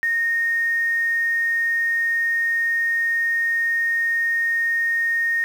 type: tone with quantisation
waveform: sine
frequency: 1849 Hz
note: A#6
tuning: 15 cents flat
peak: -18 dBFS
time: 0.03-5.44 s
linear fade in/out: 0 ms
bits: 7
effects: none